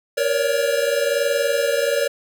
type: tone cluster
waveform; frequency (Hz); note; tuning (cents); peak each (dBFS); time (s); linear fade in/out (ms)
square; 470.9 / 554 / 575; A#4 / C#5 / D5; +18 / -1 / -37; -23; 0.17-2.08; 10
effects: none